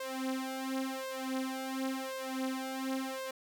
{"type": "tone with flanger", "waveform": "sawtooth", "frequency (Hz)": 263.4, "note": "C4", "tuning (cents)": 12, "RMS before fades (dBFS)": -37, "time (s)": [0, 3.31], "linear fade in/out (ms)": 5, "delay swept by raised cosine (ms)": [1.9, 5.2], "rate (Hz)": 0.93, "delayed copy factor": 0.95, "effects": []}